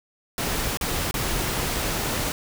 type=noise with dropouts; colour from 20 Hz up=pink; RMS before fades=-26 dBFS; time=0.38-2.32 s; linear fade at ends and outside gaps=1 ms; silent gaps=0.772-0.811 / 1.111-1.141 s; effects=none